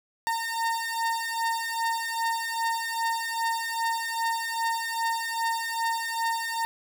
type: beating tone pair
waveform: 30% pulse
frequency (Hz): 913 / 915.5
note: A#5 / A#5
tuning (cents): -36 / -32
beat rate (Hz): 2.5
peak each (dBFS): -27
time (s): 0.27-6.65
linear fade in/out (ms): 0
effects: none